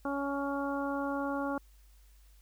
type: harmonic tone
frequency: 279.8 Hz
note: C#4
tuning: 16 cents sharp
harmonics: 1 / 2 / 3 / 4 / 5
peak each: -34 / -37 / -39 / -40 / -41 dBFS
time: 0.05-1.58 s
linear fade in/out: 2 ms
effects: added 50 Hz sine -56 dBFS peak until 2.41 s + white hiss -68 dBFS RMS until 2.41 s